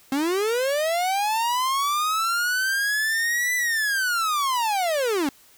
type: linear two-way sweep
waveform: 45% pulse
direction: up then down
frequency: 261.6 to 2000 to 261.6 Hz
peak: -21 dBFS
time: 0.12-5.29 s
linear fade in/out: 2 ms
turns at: 3.55 s
effects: white hiss -54 dBFS RMS until 5.57 s